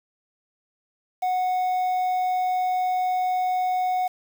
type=tone with quantisation; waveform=triangle; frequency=736 Hz; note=F#5; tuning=9 cents flat; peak=-19 dBFS; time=1.22-4.08 s; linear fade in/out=10 ms; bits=7; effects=none